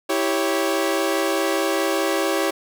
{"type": "chord", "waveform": "sawtooth", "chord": "C# diminished", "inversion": "first", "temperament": "equal with one note detuned", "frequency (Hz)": [327.2, 392, 554.4], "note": ["E4", "G4", "C#5"], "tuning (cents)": [-13, 0, 0], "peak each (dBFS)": -20, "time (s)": [0.09, 2.51], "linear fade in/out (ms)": 10, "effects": []}